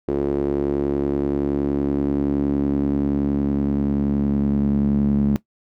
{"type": "tone with band-pass filter sweep", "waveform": "sawtooth", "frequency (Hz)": 70.6, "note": "C#2", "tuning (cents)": 32, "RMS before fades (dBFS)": -20, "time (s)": [0.08, 5.36], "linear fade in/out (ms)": 0, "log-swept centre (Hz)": [370, 210], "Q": 4.1, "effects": ["noise-tail reverb RT60 0.1 s tail -17 dB re dry"]}